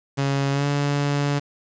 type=tone with pitch glide; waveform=sawtooth; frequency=138.59 to 143.31 Hz; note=C#3 to D3; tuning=0 to -42 cents; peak=-16 dBFS; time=0.17-1.4 s; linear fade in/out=20 ms; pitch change=+58 cents; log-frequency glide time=0.51-0.66 s; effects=resampled to 16000 Hz + 7-bit